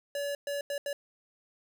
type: tone bursts at uneven times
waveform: square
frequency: 570 Hz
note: C#5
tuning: 48 cents sharp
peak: -32 dBFS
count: 4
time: 0.15-0.35 / 0.47-0.61 / 0.7-0.78 / 0.86-0.93 s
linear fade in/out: 2 ms
effects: none